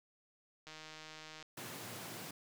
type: click train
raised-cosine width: 0.2 ms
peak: -33 dBFS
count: 119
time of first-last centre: 0.67-1.426 s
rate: 156 Hz
type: high-pass noise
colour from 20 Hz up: pink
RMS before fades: -47 dBFS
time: 1.57-2.31 s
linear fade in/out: 5 ms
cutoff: 100 Hz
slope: 96 dB/octave
effects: none